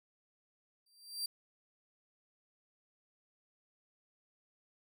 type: tone with exponential growth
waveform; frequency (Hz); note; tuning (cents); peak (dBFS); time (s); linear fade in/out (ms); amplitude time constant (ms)
sawtooth; 4710; D8; +4; -30; 0.86-1.26; 5; 85
effects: none